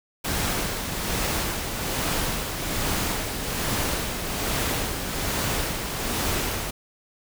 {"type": "noise with tremolo", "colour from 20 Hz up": "pink", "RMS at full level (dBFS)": -25, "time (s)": [0.24, 6.71], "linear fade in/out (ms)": 10, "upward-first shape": "sine", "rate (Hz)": 1.2, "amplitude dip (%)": 45, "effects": []}